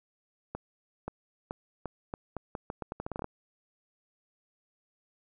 accelerating click train, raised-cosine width 1 ms, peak -21 dBFS, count 17, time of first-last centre 0.55-3.244 s, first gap 530 ms, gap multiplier 0.81, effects none

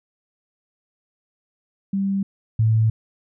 sine tone pair in turn, 196 / 110.86 Hz, G3 / A2, 0 / +13 cents, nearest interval minor seventh, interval 987 cents, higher first, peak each -19 / -14 dBFS, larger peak second, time 1.93-2.23 / 2.59-2.9 s, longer second, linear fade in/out 5 ms, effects none

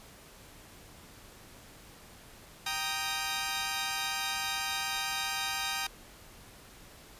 10% pulse chord, Eb major, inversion first, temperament equal, 784 / 932.3 / 1244.5 Hz, G5 / Bb5 / Eb6, 0 / 0 / 0 cents, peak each -27 / -29 / -28 dBFS, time 2.66-5.87 s, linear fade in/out 5 ms, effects pink hiss -53 dBFS RMS until 7.19 s + resampled to 32000 Hz

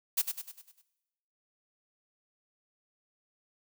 blue noise with echo, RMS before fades -27 dBFS, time 0.17-0.22 s, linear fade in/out 10 ms, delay 100 ms, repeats 6, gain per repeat -6 dB, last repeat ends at 0.82 s, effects noise-tail reverb RT60 1.0 s tail -18 dB re dry

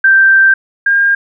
sine tone pair in turn, 1568 / 1610.2 Hz, G6 / G6, 0 / +46 cents, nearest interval unison, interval 46 cents, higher second, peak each -4 / -7 dBFS, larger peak first, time 0.04-0.54 / 0.86-1.15 s, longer first, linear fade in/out 5 ms, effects none

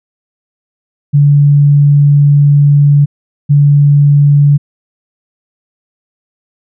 sine tone pair in turn, 144.1 / 144.1 Hz, D3 / D3, -33 / -33 cents, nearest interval unison, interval 0 cents, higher neither, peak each -3 dBFS, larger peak neither, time 1.13-3.06 / 3.49-4.58 s, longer first, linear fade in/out 20 ms, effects none

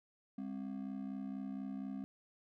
triangle ring-modulated tone, 233.1 Hz, A#3, in tune, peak -35 dBFS, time 0.38-2.04 s, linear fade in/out 0 ms, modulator 32.1 Hz, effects none

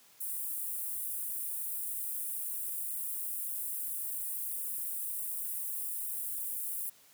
white high-pass noise, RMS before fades -37 dBFS, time 0.2-6.9 s, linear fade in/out 10 ms, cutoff 8800 Hz, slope 48 dB/octave, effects white hiss -61 dBFS RMS until 7.13 s + high-pass 80 Hz 12 dB/octave

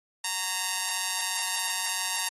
5% pulse tone with amplitude modulation, 924 Hz, A#5, 16 cents flat, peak -13 dBFS, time 0.24-2.29 s, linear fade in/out 5 ms, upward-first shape sine, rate 191 Hz, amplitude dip 65%, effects AAC 32 kbps

